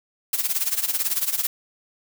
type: noise with tremolo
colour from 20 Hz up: blue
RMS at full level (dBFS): -21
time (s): 0.33-1.47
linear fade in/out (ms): 2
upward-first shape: sine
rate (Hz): 18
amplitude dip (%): 80
effects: none